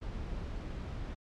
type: noise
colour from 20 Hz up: brown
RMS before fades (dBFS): -39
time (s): 0.01-1.15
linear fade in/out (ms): 20
effects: low-pass 5000 Hz 12 dB/octave + MP3 96 kbps

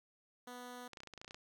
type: tone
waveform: 10% pulse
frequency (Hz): 246.7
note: B3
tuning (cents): -2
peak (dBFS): -39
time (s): 0.47-0.88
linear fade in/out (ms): 5
type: clicks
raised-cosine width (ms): 0.2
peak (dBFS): -32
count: 12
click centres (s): 0.933 / 0.972 / 1.004 / 1.034 / 1.073 / 1.137 / 1.177 / 1.215 / 1.246 / 1.279 / 1.309 / 1.345
effects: none

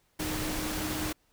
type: tone in noise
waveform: sine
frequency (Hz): 308.7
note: D#4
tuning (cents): -14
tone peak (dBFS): -35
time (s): 0.19-1.13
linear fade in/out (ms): 10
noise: pink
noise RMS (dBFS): -34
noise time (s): 0.19-1.13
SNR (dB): -4
effects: pink hiss -70 dBFS RMS until 1.32 s

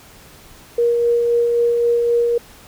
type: tone with tremolo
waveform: sine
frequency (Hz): 472.8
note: A#4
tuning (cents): +24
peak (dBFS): -12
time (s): 0.78-2.38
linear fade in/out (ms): 5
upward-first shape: sine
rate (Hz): 3.8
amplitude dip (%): 25
effects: pink hiss -44 dBFS RMS until 2.67 s

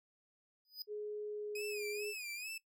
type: tone with exponential growth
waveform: square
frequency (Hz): 4978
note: D#8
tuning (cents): 0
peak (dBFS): -38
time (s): 0.65-0.82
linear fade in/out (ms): 1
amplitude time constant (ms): 35
type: tone with pitch glide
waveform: sine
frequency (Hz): 419.9 to 416.5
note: G#4 to G#4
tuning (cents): +19 to +5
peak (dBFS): -39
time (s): 0.87-2.14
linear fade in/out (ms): 50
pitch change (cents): -14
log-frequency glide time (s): 1.25-1.73
type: tone with vibrato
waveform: sawtooth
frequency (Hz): 2492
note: D#7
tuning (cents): +2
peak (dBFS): -39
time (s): 1.55-2.58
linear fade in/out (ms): 5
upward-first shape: sine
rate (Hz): 2.3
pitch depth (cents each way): 110
effects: noise-tail reverb RT60 0.1 s tail -18 dB re dry

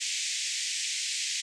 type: band-pass noise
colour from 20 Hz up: white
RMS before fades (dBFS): -32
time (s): 0-1.42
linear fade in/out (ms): 20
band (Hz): 2000 to 8000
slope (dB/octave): 48
effects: none

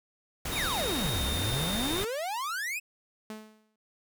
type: noise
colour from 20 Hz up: pink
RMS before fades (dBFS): -34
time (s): 0.45-2.05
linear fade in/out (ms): 5
type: tone with pitch glide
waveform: square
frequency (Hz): 3716 to 3656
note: A#7 to A#7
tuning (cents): -6 to -34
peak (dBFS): -34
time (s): 0.51-2.04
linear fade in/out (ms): 20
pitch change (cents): -28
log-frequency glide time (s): 1.11-1.29
type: exponential two-way sweep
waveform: 45% pulse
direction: down then up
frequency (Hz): 2649 to 61.74 to 2649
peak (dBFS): -31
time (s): 0.55-2.8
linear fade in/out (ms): 20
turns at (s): 1.24
type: tone with exponential decay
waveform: sawtooth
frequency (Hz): 216.2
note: A3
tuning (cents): -30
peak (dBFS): -32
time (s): 3.3-3.76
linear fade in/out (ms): 2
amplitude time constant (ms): 98
effects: none

